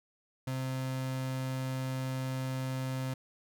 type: tone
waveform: 35% pulse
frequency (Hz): 130.81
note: C3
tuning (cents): 0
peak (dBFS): -31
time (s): 0.47-3.14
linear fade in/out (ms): 5
effects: none